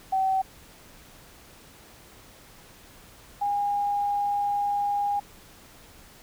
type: tone pair in turn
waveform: sine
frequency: 765 / 814.2 Hz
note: G5 / G#5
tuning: -42 / -35 cents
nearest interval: minor second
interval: 107 cents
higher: second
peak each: -21 / -23 dBFS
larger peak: first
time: 0.12-0.42 / 3.41-5.2 s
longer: second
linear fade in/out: 10 ms
effects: pink hiss -51 dBFS RMS until 6.22 s